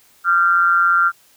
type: tone with amplitude modulation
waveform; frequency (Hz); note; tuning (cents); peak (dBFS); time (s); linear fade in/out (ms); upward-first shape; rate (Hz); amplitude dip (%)
sine; 1381; F6; -20; -8; 0.24-1.12; 50; sine; 177; 75
effects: white hiss -53 dBFS RMS until 1.36 s